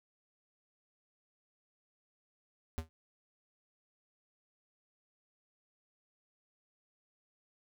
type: tone with exponential decay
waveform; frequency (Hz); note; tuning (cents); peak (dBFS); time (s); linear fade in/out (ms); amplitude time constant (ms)
square; 80.5; E2; -41; -30; 2.78-2.89; 0; 22
effects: none